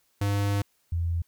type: tone pair in turn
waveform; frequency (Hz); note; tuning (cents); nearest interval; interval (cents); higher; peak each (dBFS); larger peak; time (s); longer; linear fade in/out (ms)
square / sine; 100.9 / 84.58; G#2 / E2; -49 / +45; minor third; 306; first; -24; neither; 0.21-0.62 / 0.92-1.22; first; 5
effects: white hiss -69 dBFS RMS until 1.27 s